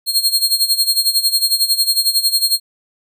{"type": "tone with tremolo", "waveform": "sawtooth", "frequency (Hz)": 4240, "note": "C8", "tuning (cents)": 22, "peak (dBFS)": -7, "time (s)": [0.06, 2.6], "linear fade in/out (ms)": 50, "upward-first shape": "sine", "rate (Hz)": 11, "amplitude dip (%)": 80, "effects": []}